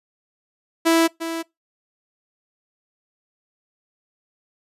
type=tone with echo; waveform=sawtooth; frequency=329.6 Hz; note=E4; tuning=in tune; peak=-10 dBFS; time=0.85-1.08 s; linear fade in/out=20 ms; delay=350 ms; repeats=1; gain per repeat=-11 dB; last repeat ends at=1.43 s; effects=noise-tail reverb RT60 0.2 s tail -24 dB re dry + resampled to 32000 Hz